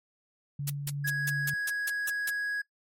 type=tone with tremolo; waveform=sine; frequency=142.6 Hz; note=C#3; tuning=49 cents sharp; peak=-30 dBFS; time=0.59-1.54 s; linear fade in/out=5 ms; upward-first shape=sine; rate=3 Hz; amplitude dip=25%
type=noise bursts; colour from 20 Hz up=blue; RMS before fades=-31 dBFS; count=9; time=0.67-2.3 s; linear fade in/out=5 ms; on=30 ms; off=170 ms
type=tone; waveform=triangle; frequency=1661.2 Hz; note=G#6; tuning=in tune; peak=-27 dBFS; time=1.04-2.62 s; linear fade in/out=10 ms
effects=noise-tail reverb RT60 0.1 s tail -20 dB re dry + MP3 64 kbps